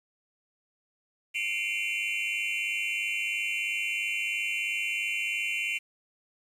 triangle tone cluster, 2112 / 2323 / 2426 / 2731 / 2996 Hz, C7 / D7 / D#7 / F7 / F#7, +16 / -20 / -44 / -39 / +21 cents, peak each -36 / -32 / -33 / -31 / -37 dBFS, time 1.34-5.79 s, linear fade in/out 20 ms, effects resampled to 32000 Hz + 9-bit

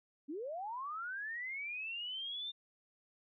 sine linear sweep, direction up, 261.6 to 3628 Hz, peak -39 dBFS, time 0.28-2.52 s, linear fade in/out 20 ms, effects none

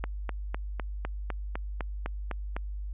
click train, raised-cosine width 0.5 ms, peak -18 dBFS, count 11, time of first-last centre 0.04-2.565 s, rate 3.96 Hz, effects added 50 Hz sine -33 dBFS peak until 2.93 s + resampled to 8000 Hz

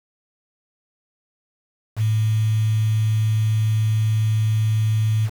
sine tone with quantisation, 109.1 Hz, A2, 14 cents flat, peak -16 dBFS, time 1.96-5.3 s, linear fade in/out 50 ms, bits 6, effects none

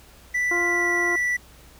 triangle tone with pitch glide, 1975.5 to 1963 Hz, B6 to B6, 0 to -11 cents, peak -19 dBFS, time 0.34-1.37 s, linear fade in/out 10 ms, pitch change -11 cents, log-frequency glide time 0.66-0.88 s
harmonic tone, 349.2 Hz, F4, in tune, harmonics 1 / 2 / 3 / 4, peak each -27 / -32 / -32 / -36 dBFS, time 0.51-1.16 s, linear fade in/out 5 ms
effects added 60 Hz sine -51 dBFS peak until 1.79 s + pink hiss -51 dBFS RMS until 1.79 s

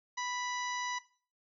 harmonic tone with a mistuned harmonic, 987.8 Hz, B5, in tune, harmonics 1 / 2 / 3 / 4 / 5 / 6 / 7, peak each -37 / -40 / -49 / -45 / -50 / -43 / -55 dBFS, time 0.17-0.99 s, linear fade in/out 10 ms, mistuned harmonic 3, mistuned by -20 cents, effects noise-tail reverb RT60 0.4 s tail -17 dB re dry

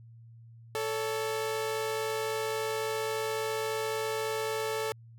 sawtooth tone pair together, 440 / 563.6 Hz, A4 / C#5, 0 / +29 cents, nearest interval major third, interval 429 cents, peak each -27 / -34 dBFS, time 0.75-4.92 s, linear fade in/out 0 ms, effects added 115 Hz sine -49 dBFS peak until 5.18 s

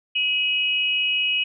sine tone pair together, 2540 / 2915 Hz, D#7 / F#7, +35 / -26 cents, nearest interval major second, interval 239 cents, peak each -22 dBFS, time 0.15-1.44 s, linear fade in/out 10 ms, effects none

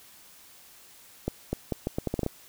accelerating click train, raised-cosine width 2 ms, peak -14 dBFS, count 10, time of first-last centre 1.28-2.264 s, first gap 250 ms, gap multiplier 0.77, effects white hiss -53 dBFS RMS until 2.48 s

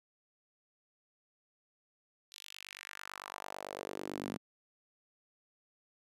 sawtooth tone with high-pass filter sweep, 49 Hz, G1, in tune, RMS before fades -45 dBFS, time 2.31-4.38 s, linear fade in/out 20 ms, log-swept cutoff 4000 to 210 Hz, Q 2.2, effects resampled to 32000 Hz

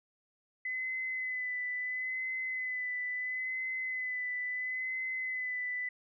sine tone with vibrato, 2017 Hz, B6, 36 cents sharp, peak -33 dBFS, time 0.65-5.89 s, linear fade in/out 5 ms, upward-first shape sine, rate 0.74 Hz, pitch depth 24 cents each way, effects none

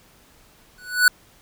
square tone with exponential growth, 1480 Hz, F#6, in tune, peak -9 dBFS, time 0.78-1.08 s, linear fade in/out 2 ms, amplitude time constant 65 ms, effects pink hiss -54 dBFS RMS until 1.41 s

